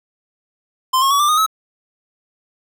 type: tone with pitch steps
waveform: square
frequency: 1039 / 1085 / 1133 / 1183.2 / 1235.6 / 1290.3 Hz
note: C6 / C#6 / C#6 / D6 / D#6 / E6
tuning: -12 / -37 / +37 / +13 / -12 / -37 cents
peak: -13 dBFS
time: 0.93-1.464 s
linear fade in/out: 10 ms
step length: 89 ms
effects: none